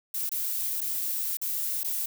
violet noise with dropouts, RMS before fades -30 dBFS, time 0.14-2.06 s, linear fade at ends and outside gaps 5 ms, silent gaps 0.293-0.316 / 0.808-0.813 / 1.371-1.415 / 1.834-1.844 s, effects none

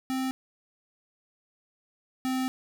square tone pair in turn, 261.6 / 259.2 Hz, C4 / C4, 0 / -16 cents, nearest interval unison, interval 16 cents, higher first, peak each -28 / -27 dBFS, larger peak second, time 0.1-0.31 / 2.25-2.48 s, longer second, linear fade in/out 0 ms, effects none

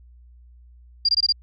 sine tone bursts, 4782 Hz, D8, 30 cents sharp, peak -15 dBFS, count 5, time 1.05-1.324 s, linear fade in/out 5 ms, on 38 ms, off 21 ms, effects added 60 Hz sine -46 dBFS peak until 1.42 s

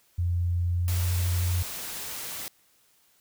sine tone with pitch glide, 87.31 to 88.63 Hz, F2 to F2, 0 to +26 cents, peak -23 dBFS, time 0.18-1.63 s, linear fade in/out 10 ms, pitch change +26 cents, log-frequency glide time 0.69-0.95 s
white noise, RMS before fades -36 dBFS, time 0.88-2.48 s, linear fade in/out 0 ms
effects white hiss -64 dBFS RMS until 3.2 s

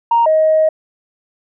sine tone pair in turn, 932.3 / 628.7 Hz, A#5 / D#5, 0 / +18 cents, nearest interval perfect fifth, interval 682 cents, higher first, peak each -8 dBFS, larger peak neither, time 0.11-0.26 / 0.26-0.69 s, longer second, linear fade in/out 5 ms, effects tanh soft clip ceiling -4 dBFS

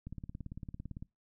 click train, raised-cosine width 5 ms, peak -30 dBFS, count 18, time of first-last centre 0.07-1.025 s, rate 17.8 Hz, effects noise-tail reverb RT60 0.2 s tail -24 dB re dry

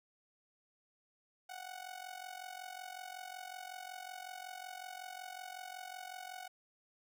sawtooth tone with amplitude modulation, 740 Hz, F#5, in tune, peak -38 dBFS, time 1.49-6.48 s, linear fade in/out 10 ms, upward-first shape sine, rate 45.4 Hz, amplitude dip 80%, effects none

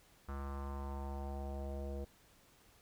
square tone with low-pass filter sweep, 69.3 Hz, C#2, in tune, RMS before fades -42 dBFS, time 0.28-2.05 s, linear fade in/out 10 ms, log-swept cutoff 1300 to 540 Hz, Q 3.5, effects pink hiss -66 dBFS RMS until 2.81 s

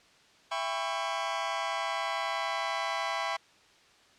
sawtooth chord, C# half-diminished seventh, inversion first, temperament just, 665.2 / 798.3 / 997.9 / 1108.7 Hz, E5 / G5 / B5 / C#6, +16 / +31 / +18 / 0 cents, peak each -32 dBFS, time 0.51-3.37 s, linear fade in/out 10 ms, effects white hiss -60 dBFS RMS until 4.18 s + low-pass 5000 Hz 12 dB/octave

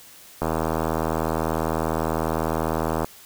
click train, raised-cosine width 1 ms, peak -9 dBFS, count 211, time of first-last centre 0.42-3.045 s, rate 80 Hz, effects white hiss -47 dBFS RMS until 3.25 s

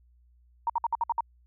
sine tone bursts, 932.3 Hz, A#5, in tune, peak -23 dBFS, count 7, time 0.67-1.207 s, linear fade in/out 2 ms, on 27 ms, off 58 ms, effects added 60 Hz sine -58 dBFS peak until 1.46 s

